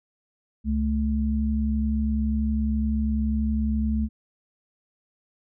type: tone pair together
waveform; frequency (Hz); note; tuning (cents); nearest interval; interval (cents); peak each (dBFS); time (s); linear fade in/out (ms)
sine; 68.5 / 217.5; C#2 / A3; -20 / -20; octave + minor sixth; 2000; -24; 0.64-4.09; 50
effects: none